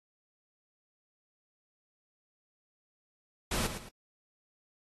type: noise with echo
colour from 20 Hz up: pink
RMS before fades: -32 dBFS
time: 3.51-3.67 s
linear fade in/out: 5 ms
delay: 110 ms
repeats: 2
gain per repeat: -9 dB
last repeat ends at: 3.89 s
effects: AAC 32 kbps